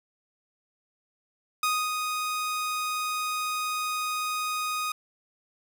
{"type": "tone with ADSR envelope", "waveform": "sawtooth", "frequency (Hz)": 1244.5, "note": "D#6", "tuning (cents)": 0, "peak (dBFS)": -19, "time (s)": [1.63, 4.92], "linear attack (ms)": 3, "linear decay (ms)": 260, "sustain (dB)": -5, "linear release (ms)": 4, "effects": []}